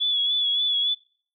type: tone with vibrato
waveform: sine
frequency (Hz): 3406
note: G#7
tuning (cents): +43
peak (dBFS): -20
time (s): 0-0.95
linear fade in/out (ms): 20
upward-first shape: sine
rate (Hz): 3.5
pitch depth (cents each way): 39
effects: noise-tail reverb RT60 0.5 s tail -26 dB re dry